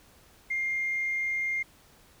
sine tone, 2114 Hz, C7, 17 cents sharp, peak -26 dBFS, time 0.5-1.63 s, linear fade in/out 10 ms, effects tanh soft clip ceiling -22 dBFS + pink hiss -58 dBFS RMS until 2.2 s

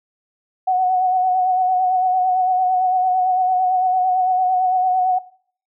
sine tone with vibrato, 740 Hz, F#5, in tune, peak -14 dBFS, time 0.67-5.19 s, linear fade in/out 10 ms, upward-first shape sine, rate 8.9 Hz, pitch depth 31 cents each way, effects noise-tail reverb RT60 0.5 s tail -18 dB re dry

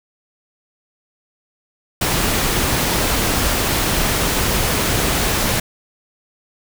pink noise, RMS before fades -18 dBFS, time 2.01-5.6 s, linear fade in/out 5 ms, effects none

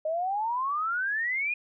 sine exponential sweep, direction up, 612 to 2489 Hz, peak -26 dBFS, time 0.05-1.54 s, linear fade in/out 5 ms, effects none

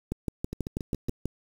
two click trains, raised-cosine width 3 ms, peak -16 / -21 dBFS, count 8 / 5, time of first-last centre 0.12-1.256 / 0.53-1.086 s, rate 6.16 / 7.2 Hz, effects 7-bit

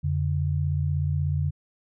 sine tone pair together, 87.31 / 143.78 Hz, F2 / D3, 0 / -36 cents, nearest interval major sixth, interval 864 cents, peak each -25 dBFS, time 0.03-1.51 s, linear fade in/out 20 ms, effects none

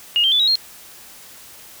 sine tone with pitch steps, 2856 / 3151 / 3476 / 3834 / 4230 Hz, F7 / G7 / A7 / A#7 / C8, +38 / +8 / -22 / +48 / +18 cents, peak -13 dBFS, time 0.16-0.555 s, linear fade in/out 0 ms, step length 79 ms, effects white hiss -42 dBFS RMS until 1.8 s

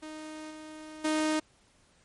sawtooth tone with level steps, 310 Hz, D#4, 6 cents flat, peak -36 / -39 / -22 dBFS, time 0.02-1.4 s, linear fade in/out 10 ms, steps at 0.5 / 1.04 s, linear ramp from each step 10 ms, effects pink hiss -64 dBFS RMS until 2.04 s + MP3 48 kbps

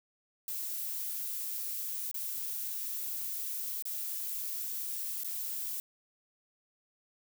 violet noise with dropouts, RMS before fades -37 dBFS, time 0.48-5.8 s, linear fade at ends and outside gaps 1 ms, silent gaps 2.114-2.143 / 3.824-3.854 / 5.235-5.245 s, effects none

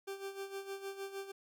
40% pulse tone with tremolo, 392 Hz, G4, in tune, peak -38 dBFS, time 0.07-1.32 s, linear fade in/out 10 ms, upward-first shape sine, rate 6.5 Hz, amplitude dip 70%, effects 13-bit

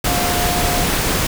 sine tone in noise, 709 Hz, F5, 26 cents sharp, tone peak -22 dBFS, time 0.07-0.84 s, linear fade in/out 5 ms, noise pink, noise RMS -18 dBFS, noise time 0.04-1.27 s, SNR -7 dB, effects none

